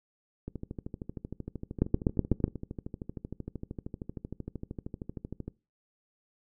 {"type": "two click trains", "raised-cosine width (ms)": 3, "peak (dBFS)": [-10, -24], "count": [6, 66], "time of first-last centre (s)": [[1.82, 2.441], [0.48, 5.48]], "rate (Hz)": [8.05, 13], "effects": ["noise-tail reverb RT60 0.3 s tail -22 dB re dry"]}